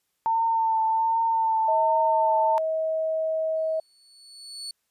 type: tone with vibrato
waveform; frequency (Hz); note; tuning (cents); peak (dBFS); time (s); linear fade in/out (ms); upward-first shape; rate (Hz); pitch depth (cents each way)
sine; 899; A5; +37; -20; 0.26-2.58; 0; triangle; 1.3; 26
type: tone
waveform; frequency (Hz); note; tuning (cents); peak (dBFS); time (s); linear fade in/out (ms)
sine; 638; D#5; +43; -23; 1.68-3.8; 5
type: tone with exponential growth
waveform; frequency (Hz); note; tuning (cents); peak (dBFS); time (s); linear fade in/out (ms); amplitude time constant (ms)
35% pulse; 4435; C#8; 0; -30; 3.56-4.71; 2; 250
effects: white hiss -75 dBFS RMS until 4.9 s + resampled to 32000 Hz